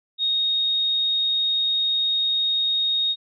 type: tone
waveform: sine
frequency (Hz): 3729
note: A#7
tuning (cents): 0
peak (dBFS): -19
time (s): 0.18-3.16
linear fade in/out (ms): 50
effects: none